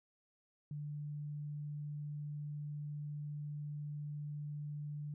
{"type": "tone", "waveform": "sine", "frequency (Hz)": 147.6, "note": "D3", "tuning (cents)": 9, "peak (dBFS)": -40, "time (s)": [0.71, 5.14], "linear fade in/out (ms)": 2, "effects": []}